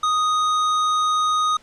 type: tone with hard clipping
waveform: sine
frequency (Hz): 1244.5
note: D#6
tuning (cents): 0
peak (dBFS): -19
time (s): 0.03-1.57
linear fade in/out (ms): 5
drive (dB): 13
effects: pink hiss -52 dBFS RMS until 1.62 s + low-pass 7000 Hz 12 dB/octave